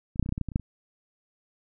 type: clicks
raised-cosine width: 5 ms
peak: -29 / -8 / -15 / -22 / -17 / -15 / -18 / -16 / -20 / -28 / -10 / -28 dBFS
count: 12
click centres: 0.159 / 0.196 / 0.227 / 0.261 / 0.291 / 0.324 / 0.379 / 0.413 / 0.487 / 0.518 / 0.559 / 0.597 s
effects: none